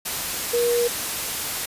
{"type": "tone in noise", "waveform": "sine", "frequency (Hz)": 476.9, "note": "A#4", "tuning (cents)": 39, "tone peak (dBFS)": -18, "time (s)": [0.53, 0.88], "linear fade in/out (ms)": 10, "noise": "white", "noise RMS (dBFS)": -27, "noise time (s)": [0.05, 1.66], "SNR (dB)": 6, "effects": ["resampled to 32000 Hz"]}